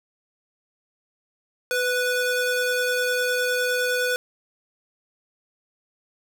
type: ring-modulated tone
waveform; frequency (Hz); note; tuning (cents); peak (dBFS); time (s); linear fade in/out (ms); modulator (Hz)
45% pulse; 987.8; B5; 0; -18; 1.71-4.16; 0; 489
effects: none